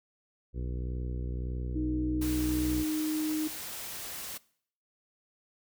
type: harmonic tone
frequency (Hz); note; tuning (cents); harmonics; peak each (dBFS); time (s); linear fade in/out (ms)
61.74; B1; 0; 1 / 2 / 3 / 4 / 5 / 6 / 7 / 8; -33 / -39 / -46 / -48 / -48 / -48 / -52 / -53; 0.53-2.85; 50
type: tone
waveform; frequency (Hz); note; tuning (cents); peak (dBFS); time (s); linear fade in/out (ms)
sine; 309.4; D#4; -10; -29; 1.75-3.48; 10
type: noise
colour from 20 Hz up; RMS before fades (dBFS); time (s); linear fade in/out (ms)
white; -40; 2.21-4.38; 10
effects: noise-tail reverb RT60 0.6 s tail -22 dB re dry